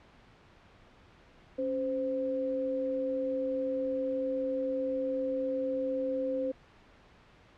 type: tone pair together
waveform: sine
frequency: 275.6 / 519.9 Hz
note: C#4 / C5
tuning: -10 / -11 cents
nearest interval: major seventh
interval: 1099 cents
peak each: -35 / -30 dBFS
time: 1.58-6.52 s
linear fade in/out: 10 ms
effects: pink hiss -58 dBFS RMS until 7.57 s + low-pass 3000 Hz 12 dB/octave